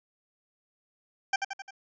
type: tone with echo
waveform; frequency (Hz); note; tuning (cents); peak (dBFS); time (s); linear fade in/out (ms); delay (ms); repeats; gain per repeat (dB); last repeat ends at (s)
20% pulse; 784; G5; 0; -18; 1.33-1.36; 5; 87; 4; -5; 1.708
effects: resampled to 16000 Hz